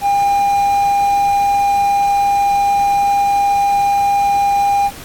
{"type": "tone with quantisation", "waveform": "triangle", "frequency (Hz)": 804, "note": "G5", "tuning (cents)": 44, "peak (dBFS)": -9, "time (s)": [0.01, 4.91], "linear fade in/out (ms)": 50, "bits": 6, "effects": ["pink hiss -34 dBFS RMS until 5.04 s", "AAC 64 kbps"]}